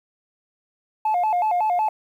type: tone with vibrato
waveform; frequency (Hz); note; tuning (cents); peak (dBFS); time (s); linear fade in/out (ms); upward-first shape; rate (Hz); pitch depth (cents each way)
sine; 784; G5; 0; -16; 1.05-1.89; 5; square; 5.4; 170
effects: tanh soft clip ceiling -16 dBFS + 9-bit